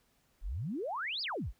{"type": "exponential two-way sweep", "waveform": "sine", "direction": "up then down", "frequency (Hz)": [32.87, 5200, 32.87], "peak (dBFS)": -34, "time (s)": [0.41, 1.53], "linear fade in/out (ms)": 50, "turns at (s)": 1.22, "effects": ["pink hiss -72 dBFS RMS until 1.59 s"]}